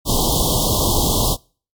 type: band-stop noise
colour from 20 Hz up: pink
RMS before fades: -17 dBFS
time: 0.05-1.37 s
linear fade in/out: 50 ms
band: 1100 to 3100 Hz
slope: 96 dB/octave
effects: noise-tail reverb RT60 0.4 s tail -25 dB re dry + MP3 96 kbps